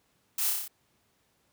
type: noise with echo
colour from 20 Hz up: blue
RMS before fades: -30 dBFS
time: 0.38-0.5 s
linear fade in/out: 5 ms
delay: 30 ms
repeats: 6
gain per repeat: -2 dB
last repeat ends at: 0.68 s
effects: pink hiss -70 dBFS RMS until 1.52 s + high-pass 80 Hz 12 dB/octave